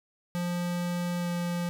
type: tone with pitch glide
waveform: square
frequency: 175.4 to 174.19 Hz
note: F3 to F3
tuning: +8 to -4 cents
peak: -29 dBFS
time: 0.35-1.69 s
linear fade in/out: 0 ms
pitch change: -12 cents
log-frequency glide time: 1.19-1.28 s
effects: none